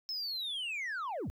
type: linear sweep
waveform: sine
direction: down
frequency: 5290 to 43.65 Hz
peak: -32 dBFS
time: 0.09-1.3 s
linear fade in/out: 0 ms
effects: tanh soft clip ceiling -34 dBFS + 12-bit

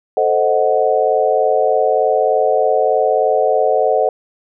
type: chord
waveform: sine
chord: A diminished seventh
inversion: none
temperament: equal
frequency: 440 / 523.3 / 622.3 / 740 Hz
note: A4 / C5 / Eb5 / Gb5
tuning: 0 / 0 / 0 / 0 cents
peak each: -17 dBFS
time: 0.17-4.09 s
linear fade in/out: 2 ms
effects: none

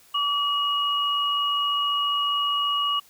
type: tone pair together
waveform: sine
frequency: 1148.5 / 2894 Hz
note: D6 / F#7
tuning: -39 / -39 cents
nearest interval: octave + major third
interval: 1600 cents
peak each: -24 / -24 dBFS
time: 0.14-3 s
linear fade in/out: 10 ms
effects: white hiss -55 dBFS RMS until 3.09 s

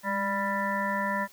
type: harmonic tone with a mistuned harmonic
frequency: 197 Hz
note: G3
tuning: 9 cents sharp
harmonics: 1 / 3 / 5 / 7 / 9 / 10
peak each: -33 / -34 / -30 / -39 / -32 / -40 dBFS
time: 0.03-1.28 s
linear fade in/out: 50 ms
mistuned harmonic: 1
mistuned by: +47 cents
effects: white hiss -55 dBFS RMS until 1.32 s

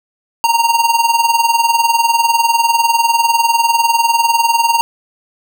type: tone with tremolo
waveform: square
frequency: 927 Hz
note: A#5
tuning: 10 cents flat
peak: -8 dBFS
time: 0.44-4.81 s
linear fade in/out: 0 ms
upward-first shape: sine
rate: 20 Hz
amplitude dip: 70%
effects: none

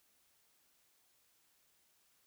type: silence
effects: white hiss -73 dBFS RMS until 2.26 s

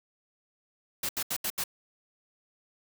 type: noise bursts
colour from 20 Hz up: white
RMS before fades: -31 dBFS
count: 5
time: 1.03-1.639 s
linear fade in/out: 5 ms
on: 61 ms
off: 76 ms
effects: none

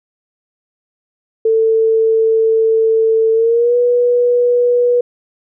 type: tone with pitch glide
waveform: sine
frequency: 446.1 to 486.5 Hz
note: A4 to B4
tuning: +24 to -26 cents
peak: -9 dBFS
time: 1.45-5.01 s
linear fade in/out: 5 ms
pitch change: +150 cents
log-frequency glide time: 3.33-3.76 s
effects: none

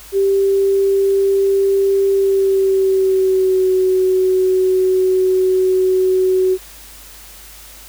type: tone with pitch glide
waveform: sine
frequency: 392 to 373.2 Hz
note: G4 to F#4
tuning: 0 to +15 cents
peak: -11 dBFS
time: 0.12-6.58 s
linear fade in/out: 50 ms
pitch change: -85 cents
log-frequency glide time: 2.12-3.71 s
effects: added 50 Hz sine -43 dBFS peak until 7.88 s + white hiss -39 dBFS RMS until 7.88 s

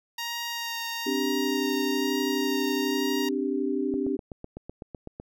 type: tone with vibrato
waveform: 10% pulse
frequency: 934 Hz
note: A#5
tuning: 3 cents sharp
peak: -22 dBFS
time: 0.18-3.29 s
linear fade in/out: 5 ms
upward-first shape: sine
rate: 1.1 Hz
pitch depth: 13 cents each way
type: chord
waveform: sine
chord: C suspended second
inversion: none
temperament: equal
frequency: 261.6 / 293.7 / 392 Hz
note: C4 / D4 / G4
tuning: 0 / 0 / 0 cents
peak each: -29 dBFS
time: 1.06-4.17 s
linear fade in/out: 10 ms
type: click train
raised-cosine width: 2 ms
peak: -24 dBFS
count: 11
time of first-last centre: 3.94-5.199 s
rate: 7.94 Hz
effects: none

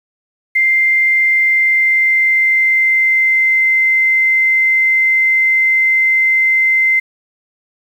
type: tone with pitch glide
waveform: sine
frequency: 2093 to 2075 Hz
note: C7 to C7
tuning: 0 to -15 cents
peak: -9 dBFS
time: 0.55-7 s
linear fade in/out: 10 ms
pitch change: -15 cents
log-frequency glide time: 1.07-3.67 s
effects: 7-bit

